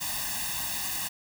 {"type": "noise with comb filter", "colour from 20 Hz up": "white", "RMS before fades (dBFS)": -32, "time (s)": [0, 1.09], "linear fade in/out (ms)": 20, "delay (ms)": 1.1, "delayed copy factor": 0.9, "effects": []}